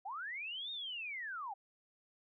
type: linear two-way sweep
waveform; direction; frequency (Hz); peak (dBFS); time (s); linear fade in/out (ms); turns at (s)
sine; up then down; 718 to 3729 to 747; -40; 0.05-1.54; 10; 0.71
effects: none